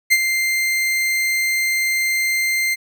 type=tone with ADSR envelope; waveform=40% pulse; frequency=2093 Hz; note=C7; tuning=in tune; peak=-8 dBFS; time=0.1-2.76 s; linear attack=25 ms; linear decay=45 ms; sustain=-8 dB; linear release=29 ms; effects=none